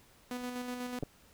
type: tone with tremolo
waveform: sawtooth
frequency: 247.6 Hz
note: B3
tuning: 5 cents sharp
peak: -32 dBFS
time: 0.31-0.99 s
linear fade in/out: 2 ms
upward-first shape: square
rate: 8.1 Hz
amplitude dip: 35%
type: clicks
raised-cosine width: 2 ms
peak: -23 dBFS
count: 2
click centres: 1.027 / 1.034 s
effects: pink hiss -62 dBFS RMS until 1.33 s